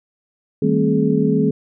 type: tone cluster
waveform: sine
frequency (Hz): 159.1 / 198.5 / 225.3 / 266.6 / 422.9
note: D#3 / G3 / A3 / C4 / G#4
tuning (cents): +39 / +22 / +41 / +33 / +31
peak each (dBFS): -20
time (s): 0.62-1.51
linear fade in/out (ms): 5
effects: none